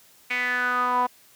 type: tone with band-pass filter sweep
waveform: sawtooth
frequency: 248.3 Hz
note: B3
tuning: 9 cents sharp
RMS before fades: -24 dBFS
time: 0.3-1.07 s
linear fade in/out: 10 ms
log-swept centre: 2300 to 900 Hz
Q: 6.6
effects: white hiss -55 dBFS RMS until 1.35 s + high-pass 60 Hz 12 dB/octave